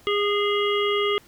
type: harmonic tone with a mistuned harmonic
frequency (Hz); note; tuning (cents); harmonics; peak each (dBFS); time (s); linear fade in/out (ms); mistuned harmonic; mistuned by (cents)
410; G#4; -22; 1 / 3 / 5 / 7 / 8; -22 / -27 / -29 / -30 / -31; 0.07-1.18; 0; 5; +22
effects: pink hiss -54 dBFS RMS until 1.27 s